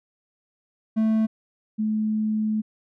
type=tone pair in turn; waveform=triangle / sine; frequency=220 / 215.7 Hz; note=A3 / A3; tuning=0 / -34 cents; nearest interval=unison; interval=34 cents; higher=first; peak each=-16 / -21 dBFS; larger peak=first; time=0.96-1.27 / 1.78-2.62 s; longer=second; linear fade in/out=20 ms; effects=none